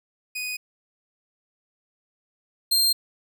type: tone pair in turn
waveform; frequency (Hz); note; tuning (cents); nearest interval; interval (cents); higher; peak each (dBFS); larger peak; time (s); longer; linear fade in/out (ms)
sawtooth; 2489 / 4186; D#7 / C8; 0 / 0; major sixth; 900; second; -25 / -15; second; 0.35-0.57 / 2.71-2.93; neither; 10
effects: none